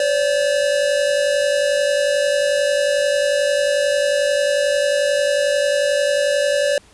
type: tone pair together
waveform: square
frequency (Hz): 524.8 / 576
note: C5 / D5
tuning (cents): +5 / -34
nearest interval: major second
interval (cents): 161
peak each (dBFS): -23 / -17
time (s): 0-6.78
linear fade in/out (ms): 2
effects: pink hiss -50 dBFS RMS until 6.93 s + resampled to 24000 Hz